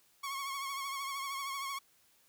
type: tone with vibrato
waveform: sawtooth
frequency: 1100 Hz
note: C#6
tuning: 14 cents flat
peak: -33 dBFS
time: 0.23-1.79 s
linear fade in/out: 10 ms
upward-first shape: triangle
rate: 13 Hz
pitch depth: 57 cents each way
effects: white hiss -68 dBFS RMS until 2.28 s